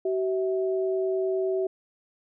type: tone pair together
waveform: sine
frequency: 380.1 / 650.2 Hz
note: F#4 / E5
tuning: +47 / -24 cents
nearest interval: major sixth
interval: 929 cents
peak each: -24 / -31 dBFS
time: 0.05-1.67 s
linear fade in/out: 5 ms
effects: none